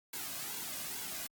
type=noise with flanger; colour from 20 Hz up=white; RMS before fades=-41 dBFS; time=0.13-1.27 s; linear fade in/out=5 ms; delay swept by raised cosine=1.6 to 2.25 ms; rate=2.3 Hz; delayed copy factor=-0.65; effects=Opus 48 kbps